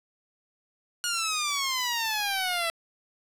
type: exponential sweep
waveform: 10% pulse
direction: down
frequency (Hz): 1446 to 659.3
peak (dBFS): -18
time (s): 1.04-2.7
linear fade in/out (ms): 0
effects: resampled to 32000 Hz + 8-bit